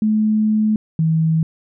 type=tone pair in turn; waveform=sine; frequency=215.2 / 160.66 Hz; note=A3 / E3; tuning=-38 / -44 cents; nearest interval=perfect fourth; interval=506 cents; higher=first; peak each=-13 dBFS; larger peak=neither; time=0.02-0.76 / 0.99-1.43 s; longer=first; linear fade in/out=2 ms; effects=none